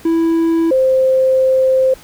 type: tone pair in turn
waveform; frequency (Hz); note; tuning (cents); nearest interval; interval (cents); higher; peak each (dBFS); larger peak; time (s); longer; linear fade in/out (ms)
triangle / sine; 329.6 / 523.2; E4 / C5; 0 / 0; minor sixth; 800; second; -9; neither; 0.05-0.71 / 0.71-1.94; second; 5
effects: pink hiss -41 dBFS RMS until 2.03 s